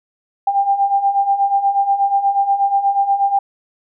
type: beating tone pair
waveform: sine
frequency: 789 / 797.3 Hz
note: G5 / G5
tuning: +11 / +29 cents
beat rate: 8.3 Hz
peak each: -19 / -14 dBFS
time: 0.47-3.39 s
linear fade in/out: 5 ms
effects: none